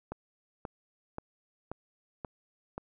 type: click train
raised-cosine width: 1 ms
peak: -23 dBFS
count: 6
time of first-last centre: 0.12-2.78 s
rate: 1.88 Hz
effects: none